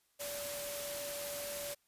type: tone in noise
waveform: sine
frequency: 576 Hz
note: D5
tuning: 34 cents flat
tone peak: -42 dBFS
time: 0.19-1.75 s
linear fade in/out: 20 ms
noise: white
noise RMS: -42 dBFS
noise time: 0.19-1.75 s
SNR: -3 dB
effects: white hiss -75 dBFS RMS until 1.87 s + resampled to 32000 Hz